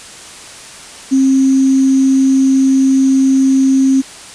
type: tone with sample-and-hold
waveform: sine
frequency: 267 Hz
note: C4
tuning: 35 cents sharp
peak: -7 dBFS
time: 1.11-4.02 s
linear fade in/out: 20 ms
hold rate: 6300 Hz
effects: white hiss -33 dBFS RMS until 4.34 s + resampled to 22050 Hz